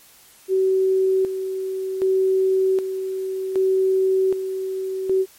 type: tone with tremolo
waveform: sine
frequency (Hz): 379.7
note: F#4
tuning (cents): +45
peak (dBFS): -15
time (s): 0.48-5.26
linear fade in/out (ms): 50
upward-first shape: square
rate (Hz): 0.65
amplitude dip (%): 60
effects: white hiss -50 dBFS RMS until 5.38 s + MP3 64 kbps